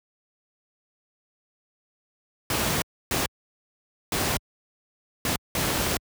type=noise bursts at uneven times; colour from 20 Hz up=pink; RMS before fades=-25 dBFS; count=5; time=2.5-2.82 / 3.11-3.26 / 4.12-4.37 / 5.25-5.36 / 5.55-5.97 s; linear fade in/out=2 ms; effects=high-pass 60 Hz 12 dB/octave